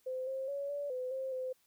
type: tone with pitch steps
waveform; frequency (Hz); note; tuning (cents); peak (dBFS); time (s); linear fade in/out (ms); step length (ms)
sine; 515 / 531 / 562 / 574 / 507 / 528 / 514; C5 / C5 / C#5 / D5 / B4 / C5 / C5; -28 / +25 / +24 / -40 / +45 / +16 / -31; -35; 0.06-1.53; 10; 210
effects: white hiss -72 dBFS RMS until 1.66 s